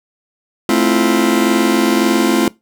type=chord; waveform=40% pulse; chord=F major seventh; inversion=first; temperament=just; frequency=218.3 / 261.9 / 327.4 / 349.2 Hz; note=A3 / C4 / E4 / F4; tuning=-13 / +2 / -12 / 0 cents; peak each=-16 dBFS; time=0.69-2.48 s; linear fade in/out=2 ms; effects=noise-tail reverb RT60 0.2 s tail -21 dB re dry